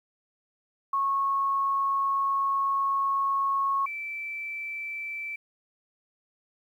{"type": "tone pair in turn", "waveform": "sine", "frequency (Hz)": [1098, 2327], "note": ["C#6", "D7"], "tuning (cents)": [-17, -17], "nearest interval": "octave + minor second", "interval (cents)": 1300, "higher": "second", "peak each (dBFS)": [-23, -32], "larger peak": "first", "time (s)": [[0.93, 3.86], [3.86, 5.36]], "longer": "first", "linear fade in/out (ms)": 5, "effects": ["10-bit"]}